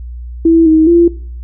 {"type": "tone with pitch steps", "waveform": "sine", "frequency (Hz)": [329.5, 316.3, 341.5], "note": ["E4", "D#4", "F4"], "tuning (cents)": [-1, 29, -39], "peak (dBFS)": -4, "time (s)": [0.45, 1.08], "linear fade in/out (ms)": 5, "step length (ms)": 210, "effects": ["noise-tail reverb RT60 0.5 s tail -18 dB re dry", "added 60 Hz sine -23 dBFS peak until 1.43 s"]}